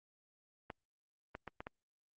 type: clicks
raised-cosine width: 0.5 ms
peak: -28 dBFS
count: 5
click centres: 0.702 / 1.351 / 1.477 / 1.605 / 1.669 s
effects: Opus 24 kbps